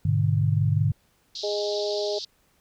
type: chord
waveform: sine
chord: G# diminished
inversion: none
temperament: just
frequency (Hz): 103.83 / 124.59 / 149.51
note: G#2 / B2 / D3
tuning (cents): 0 / +16 / +31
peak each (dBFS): -22 / -27 / -23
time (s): 0.05-0.92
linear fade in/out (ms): 5
type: band-pass noise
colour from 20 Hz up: white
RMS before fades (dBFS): -35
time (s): 1.35-2.25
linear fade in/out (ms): 5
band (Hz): 3700 to 5000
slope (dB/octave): 48
type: harmonic tone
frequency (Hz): 206.6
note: G#3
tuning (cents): -9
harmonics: 2 / 3 / 4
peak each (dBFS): -27 / -29 / -40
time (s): 1.43-2.19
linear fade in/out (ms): 10
effects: pink hiss -65 dBFS RMS until 2.6 s